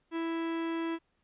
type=tone; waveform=45% pulse; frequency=330 Hz; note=E4; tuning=2 cents sharp; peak=-31 dBFS; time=0.11-0.99 s; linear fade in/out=50 ms; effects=pink hiss -75 dBFS RMS until 1.23 s + resampled to 8000 Hz